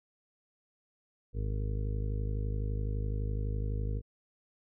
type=harmonic tone; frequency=51.9 Hz; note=G#1; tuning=in tune; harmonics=1 / 2 / 3 / 4 / 5 / 6 / 7 / 8 / 9; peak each=-32 / -35 / -45 / -48 / -48 / -56 / -57 / -49 / -47 dBFS; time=1.33-4.02 s; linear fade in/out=50 ms; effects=none